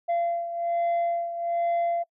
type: beating tone pair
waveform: sine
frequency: 685 / 686.2 Hz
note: F5 / F5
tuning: -34 / -31 cents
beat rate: 1.2 Hz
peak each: -23 / -28 dBFS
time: 0.08-2.04 s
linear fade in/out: 20 ms
effects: noise-tail reverb RT60 0.1 s tail -23 dB re dry + tanh soft clip ceiling -21 dBFS